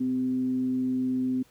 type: tone with frequency modulation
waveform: sine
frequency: 256.6 Hz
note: C4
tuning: 34 cents flat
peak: -24 dBFS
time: 0-1.43 s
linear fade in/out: 10 ms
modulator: 134 Hz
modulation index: 0.21
effects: pink hiss -61 dBFS RMS until 1.5 s